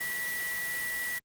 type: tone in noise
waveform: sine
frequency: 1948 Hz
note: B6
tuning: 24 cents flat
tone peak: -32 dBFS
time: 0-1.19 s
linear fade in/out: 10 ms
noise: white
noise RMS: -38 dBFS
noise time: 0-1.19 s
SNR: +3 dB
effects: Opus 32 kbps